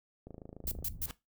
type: click train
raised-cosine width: 2 ms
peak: -33 dBFS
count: 16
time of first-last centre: 0.27-0.826 s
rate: 27 Hz
type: low-pass noise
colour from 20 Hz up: pink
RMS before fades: -44 dBFS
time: 0.64-1.07 s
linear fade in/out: 5 ms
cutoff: 100 Hz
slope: 12 dB/octave
type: noise bursts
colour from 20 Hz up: violet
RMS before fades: -35 dBFS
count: 3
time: 0.67-1.059 s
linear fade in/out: 2 ms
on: 43 ms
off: 130 ms
type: noise with exponential growth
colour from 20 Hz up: pink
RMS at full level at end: -38 dBFS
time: 1.02-1.11 s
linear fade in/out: 1 ms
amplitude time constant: 19 ms
effects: noise-tail reverb RT60 0.2 s tail -17 dB re dry